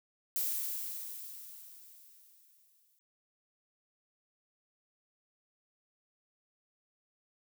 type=noise with exponential decay; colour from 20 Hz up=violet; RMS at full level=-32 dBFS; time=0.36-2.99 s; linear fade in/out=0 ms; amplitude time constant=570 ms; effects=none